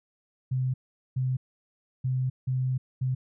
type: tone bursts at uneven times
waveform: sine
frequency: 129 Hz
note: C3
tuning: 24 cents flat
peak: -24 dBFS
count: 5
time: 0.51-0.74 / 1.16-1.37 / 2.04-2.3 / 2.47-2.78 / 3.01-3.15 s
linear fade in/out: 10 ms
effects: none